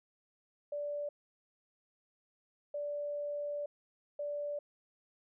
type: tone bursts at uneven times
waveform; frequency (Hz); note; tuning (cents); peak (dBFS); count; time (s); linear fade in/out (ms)
sine; 583; D5; -13; -35; 3; 0.72-1.09 / 2.74-3.66 / 4.19-4.59; 5
effects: none